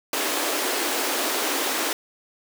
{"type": "high-pass noise", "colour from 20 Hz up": "pink", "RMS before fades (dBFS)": -25, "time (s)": [0.13, 1.93], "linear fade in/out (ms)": 2, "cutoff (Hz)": 270, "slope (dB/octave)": 48, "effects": []}